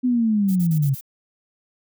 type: linear sweep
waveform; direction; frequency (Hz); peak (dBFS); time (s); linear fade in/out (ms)
sine; down; 255.6 to 130.81; -16; 0.03-0.95; 20
type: noise bursts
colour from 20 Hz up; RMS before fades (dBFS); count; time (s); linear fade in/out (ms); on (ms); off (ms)
violet; -36; 5; 0.48-1.011; 10; 79; 34
effects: none